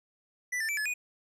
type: tone with pitch steps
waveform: square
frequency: 1979 / 1780 / 2325 / 1713 / 2469 Hz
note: B6 / A6 / D7 / A6 / D#7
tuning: +3 / +20 / -18 / -47 / -14 cents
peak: -30 dBFS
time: 0.52-0.94 s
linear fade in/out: 10 ms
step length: 84 ms
effects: low-pass 12000 Hz 12 dB/octave